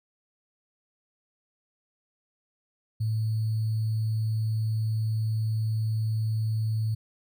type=tone with sample-and-hold; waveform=sine; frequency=110 Hz; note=A2; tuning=in tune; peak=-24 dBFS; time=3-6.95 s; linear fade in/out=10 ms; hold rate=4410 Hz; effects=none